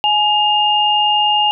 sine tone pair together, 840 / 2825 Hz, G#5 / F7, +19 / +19 cents, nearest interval octave + major sixth, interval 2100 cents, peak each -14 dBFS, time 0.04-1.51 s, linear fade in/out 0 ms, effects none

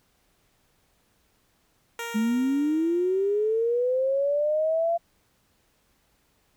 10% pulse tone with exponential decay, 466.2 Hz, A#4, in tune, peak -22 dBFS, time 1.99-3.97 s, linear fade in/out 2 ms, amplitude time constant 430 ms
sine linear sweep, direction up, 210.4 to 686 Hz, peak -21 dBFS, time 2.14-4.98 s, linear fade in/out 20 ms
effects pink hiss -67 dBFS RMS until 6.56 s

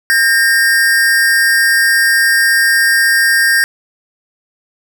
square tone pair together, 1601 / 1837.4 Hz, G6 / A#6, +36 / -25 cents, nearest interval major second, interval 239 cents, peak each -12 dBFS, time 0.1-3.64 s, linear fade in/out 0 ms, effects none

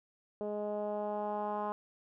10% pulse tone with low-pass filter sweep, 208.6 Hz, G#3, 8 cents sharp, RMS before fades -36 dBFS, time 0.41-1.72 s, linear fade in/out 0 ms, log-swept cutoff 530 to 1000 Hz, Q 2.7, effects none

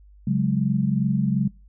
sine chord, C# suspended fourth, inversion none, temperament equal, 138.59 / 185 / 207.7 Hz, C#3 / F#3 / G#3, 0 / 0 / 0 cents, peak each -23 dBFS, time 0.27-1.48 s, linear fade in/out 5 ms, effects noise-tail reverb RT60 0.3 s tail -24 dB re dry + added 50 Hz sine -47 dBFS peak until 1.68 s

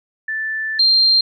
sine tone pair in turn, 1760 / 4178 Hz, A6 / C8, 0 / -3 cents, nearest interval octave + minor third, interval 1497 cents, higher second, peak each -20 / -10 dBFS, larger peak second, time 0.28-0.79 / 0.79-1.21 s, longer first, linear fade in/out 5 ms, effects none

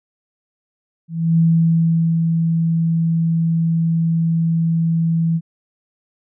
sine tone with ADSR envelope, 164.81 Hz, E3, in tune, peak -10 dBFS, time 1.08-5.41 s, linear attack 300 ms, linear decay 810 ms, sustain -4 dB, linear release 51 ms, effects none

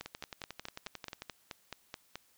two click trains, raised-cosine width 0.2 ms, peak -24 / -23 dBFS, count 14 / 11, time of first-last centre 0.06-1.221 / 0.01-2.156 s, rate 11.2 / 4.66 Hz, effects white hiss -68 dBFS RMS until 2.37 s

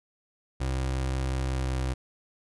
30% pulse tone with pitch glide, 65.41 to 64.7 Hz, C2 to C2, 0 to -19 cents, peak -24 dBFS, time 0.6-1.94 s, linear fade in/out 10 ms, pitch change -19 cents, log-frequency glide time 1.43-1.78 s, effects resampled to 24000 Hz

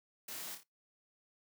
white noise with echo, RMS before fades -45 dBFS, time 0.28-0.55 s, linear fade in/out 5 ms, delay 28 ms, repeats 3, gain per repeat -6 dB, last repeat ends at 0.634 s, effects noise-tail reverb RT60 0.2 s tail -24 dB re dry + high-pass 150 Hz 12 dB/octave

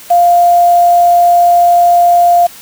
sine tone with quantisation, 698.5 Hz, F5, in tune, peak -4 dBFS, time 0.1-2.47 s, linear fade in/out 10 ms, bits 4, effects white hiss -34 dBFS RMS until 2.61 s

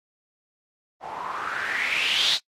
blue noise with low-pass filter sweep, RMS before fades -26 dBFS, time 1-2.39 s, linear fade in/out 50 ms, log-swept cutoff 750 to 4100 Hz, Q 5.9, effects noise-tail reverb RT60 0.1 s tail -23 dB re dry + AAC 48 kbps

